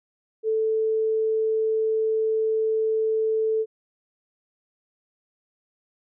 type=tone; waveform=sine; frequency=440 Hz; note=A4; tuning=in tune; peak=-20 dBFS; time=0.43-3.66 s; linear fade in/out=50 ms; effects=none